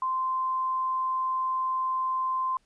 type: tone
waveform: sine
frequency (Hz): 1040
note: C6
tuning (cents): -11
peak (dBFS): -25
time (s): 0.02-2.57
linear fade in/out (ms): 2
effects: pink hiss -69 dBFS RMS until 2.65 s + resampled to 22050 Hz